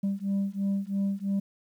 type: beating tone pair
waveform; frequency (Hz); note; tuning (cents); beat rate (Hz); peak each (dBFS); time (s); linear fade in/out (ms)
sine; 196 / 199; G3 / G3; 0 / +26; 3; -27; 0.03-1.4; 10
effects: tanh soft clip ceiling -23 dBFS + 10-bit